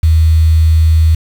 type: tone with quantisation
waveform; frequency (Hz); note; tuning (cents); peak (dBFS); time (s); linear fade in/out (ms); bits
sine; 80; D#2; +49; -5; 0.03-1.15; 5; 5
effects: none